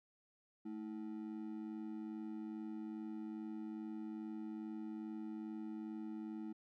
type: ring-modulated tone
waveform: triangle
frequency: 269.9 Hz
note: C#4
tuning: 46 cents flat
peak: -38 dBFS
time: 0.65-6.53 s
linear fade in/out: 10 ms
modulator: 51.2 Hz
effects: none